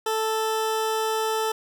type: tone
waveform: 20% pulse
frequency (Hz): 440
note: A4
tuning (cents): 0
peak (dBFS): -18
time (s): 0.06-1.52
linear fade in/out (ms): 5
effects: none

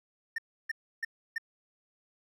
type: tone bursts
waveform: triangle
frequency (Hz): 1811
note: A6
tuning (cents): +49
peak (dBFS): -28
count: 4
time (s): 0.36-1.382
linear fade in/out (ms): 5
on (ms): 23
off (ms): 310
effects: none

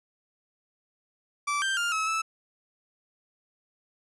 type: tone with pitch steps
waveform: 30% pulse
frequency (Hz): 1162 / 1571 / 1403 / 1291 / 1312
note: D6 / G6 / F6 / E6 / E6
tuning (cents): -19 / +3 / +8 / -37 / -9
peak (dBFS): -23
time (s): 1.47-2.22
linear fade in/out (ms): 10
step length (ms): 150
effects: resampled to 24000 Hz

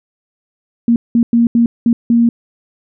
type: tone bursts at uneven times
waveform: sine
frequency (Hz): 234.2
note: A#3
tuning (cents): +8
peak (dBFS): -7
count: 6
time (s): 0.88-0.96 / 1.15-1.23 / 1.33-1.47 / 1.55-1.66 / 1.86-1.93 / 2.1-2.29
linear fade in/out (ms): 2
effects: none

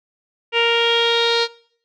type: tone with low-pass filter sweep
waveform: sawtooth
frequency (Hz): 466.2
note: A#4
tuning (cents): 0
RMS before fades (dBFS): -17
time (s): 0.52-1.48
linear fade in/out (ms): 50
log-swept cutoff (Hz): 2700 to 4200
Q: 6.7
effects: noise-tail reverb RT60 0.6 s tail -21 dB re dry

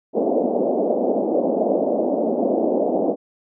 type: band-pass noise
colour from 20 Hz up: white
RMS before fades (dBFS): -20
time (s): 0.13-3.16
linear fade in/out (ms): 50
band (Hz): 210 to 680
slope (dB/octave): 48
effects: none

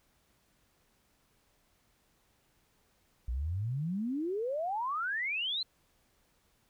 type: exponential sweep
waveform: sine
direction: up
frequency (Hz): 56.4 to 4186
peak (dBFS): -31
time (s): 3.28-5.63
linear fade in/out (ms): 5
effects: pink hiss -71 dBFS RMS until 6.69 s

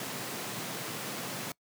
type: high-pass noise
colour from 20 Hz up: pink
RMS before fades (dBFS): -38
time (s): 0-1.52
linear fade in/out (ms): 2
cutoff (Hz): 120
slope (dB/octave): 48
effects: noise-tail reverb RT60 0.1 s tail -23 dB re dry

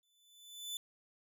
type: tone with exponential growth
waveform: sawtooth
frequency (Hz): 3500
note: A7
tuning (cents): -10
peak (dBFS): -34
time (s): 0.03-0.77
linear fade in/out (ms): 1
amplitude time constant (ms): 160
effects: none

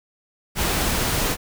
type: noise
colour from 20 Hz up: pink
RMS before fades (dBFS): -22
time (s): 0.55-1.37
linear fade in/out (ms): 50
effects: none

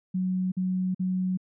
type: tone bursts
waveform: sine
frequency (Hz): 185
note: F#3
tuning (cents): 0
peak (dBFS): -24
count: 3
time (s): 0.14-1.374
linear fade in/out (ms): 10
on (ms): 380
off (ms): 47
effects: none

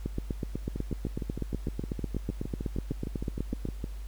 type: two click trains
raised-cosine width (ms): 3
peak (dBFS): -18 / -21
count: 30 / 21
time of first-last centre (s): 0.06-3.654 / 0.76-3.842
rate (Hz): 8.07 / 6.49
effects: added 50 Hz sine -36 dBFS peak until 4.07 s + pink hiss -56 dBFS RMS until 4.07 s

